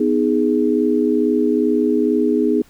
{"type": "chord", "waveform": "sine", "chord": "G# minor", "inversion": "first", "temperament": "just", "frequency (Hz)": [249.2, 311.5, 415.3], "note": ["B3", "D#4", "G#4"], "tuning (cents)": [16, 2, 0], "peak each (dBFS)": -18, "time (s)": [0, 2.62], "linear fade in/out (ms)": 5, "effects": ["pink hiss -52 dBFS RMS until 2.69 s"]}